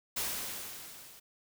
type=noise with level ramp; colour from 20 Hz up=white; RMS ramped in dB=-33 to -54 dBFS; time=0.16-1.2 s; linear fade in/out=10 ms; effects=none